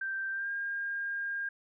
sine tone with pitch glide, 1568 to 1611.2 Hz, G6 to G6, 0 to +47 cents, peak -32 dBFS, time 0.01-1.49 s, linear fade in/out 5 ms, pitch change +47 cents, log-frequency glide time 0.32-0.5 s, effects none

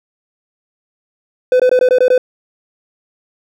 triangle tone bursts, 505 Hz, B4, 39 cents sharp, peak -5 dBFS, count 7, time 1.52-2.179 s, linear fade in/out 2 ms, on 77 ms, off 20 ms, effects none

